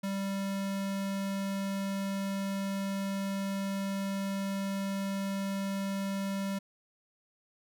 square tone, 196 Hz, G3, in tune, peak -32 dBFS, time 0.03-6.59 s, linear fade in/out 10 ms, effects none

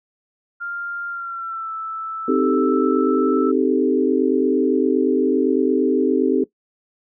sine tone with pitch glide, 1396.9 to 1318.5 Hz, F6 to E6, 0 to 0 cents, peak -25 dBFS, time 0.6-3.52 s, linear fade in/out 20 ms, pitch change -100 cents, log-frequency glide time 1.08-1.72 s
sine chord, A half-diminished seventh, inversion first, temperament equal, 261.6 / 311.1 / 392 / 440 Hz, C4 / Eb4 / G4 / A4, 0 / 0 / 0 / 0 cents, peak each -19 / -21 / -20 / -21 dBFS, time 2.28-6.44 s, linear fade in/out 5 ms
effects noise-tail reverb RT60 0.1 s tail -17 dB re dry

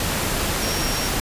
sine tone in noise, 5580 Hz, F8, 2 cents flat, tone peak -29 dBFS, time 0.62-1.08 s, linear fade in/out 2 ms, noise pink, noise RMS -23 dBFS, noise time 0-1.2 s, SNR -9 dB, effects resampled to 32000 Hz

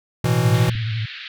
square chord, A suspended second, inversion none, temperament equal, 110 / 123.47 / 164.81 Hz, A2 / B2 / E3, 0 / 0 / 0 cents, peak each -24 / -19 / -22 dBFS, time 0.24-0.7 s, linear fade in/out 5 ms
sine tone with vibrato, 111.4 Hz, A2, 22 cents sharp, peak -21 dBFS, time 0.45-1.06 s, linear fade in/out 10 ms, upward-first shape sine, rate 12 Hz, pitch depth 76 cents each way
white band-pass noise, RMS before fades -35 dBFS, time 0.54-1.28 s, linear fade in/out 2 ms, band 1500 to 4000 Hz, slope 48 dB/octave
clicks, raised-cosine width 5 ms, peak -20 dBFS, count 2, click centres 0.685 / 0.752 s
effects none

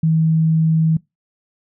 sine tone, 160.4 Hz, E3, 47 cents flat, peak -12 dBFS, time 0.03-0.97 s, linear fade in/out 5 ms, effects noise-tail reverb RT60 0.2 s tail -23 dB re dry

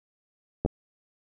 clicks, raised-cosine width 2 ms, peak -12 dBFS, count 2, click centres 0.65 / 0.661 s, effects none

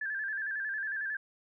sine tone with vibrato, 1658 Hz, G#6, 3 cents flat, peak -32 dBFS, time 0.01-1.17 s, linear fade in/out 5 ms, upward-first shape square, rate 11 Hz, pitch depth 71 cents each way, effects none

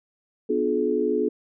sine chord, B diminished seventh, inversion none, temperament just, 246.9 / 296.3 / 355.6 / 426.7 Hz, B3 / D4 / F4 / Ab4, 0 / +15 / +31 / +47 cents, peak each -28 / -28 / -27 / -23 dBFS, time 0.49-1.29 s, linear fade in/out 10 ms, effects none

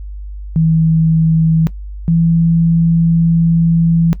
sine tone pair in turn, 161.4 / 166.23 Hz, E3 / E3, -36 / +15 cents, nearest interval minor second, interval 51 cents, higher second, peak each -8 dBFS, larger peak neither, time 0.56-1.67 / 2.08-4.13 s, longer second, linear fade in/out 0 ms, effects noise-tail reverb RT60 0.1 s tail -18 dB re dry + added 50 Hz sine -24 dBFS peak until 4.2 s

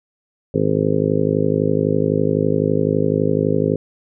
harmonic tone, 51.91 Hz, G#1, in tune, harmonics 2 / 3 / 4 / 5 / 6 / 7 / 8 / 9 / 10, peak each -26 / -21 / -27 / -22 / -27 / -27 / -21 / -23 / -25 dBFS, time 0.54-3.76 s, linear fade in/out 5 ms, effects none

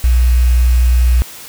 sine tone with quantisation, 60.9 Hz, B1, 24 cents flat, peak -7 dBFS, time 0.04-1.22 s, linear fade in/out 0 ms, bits 5, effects white hiss -33 dBFS RMS until 1.48 s

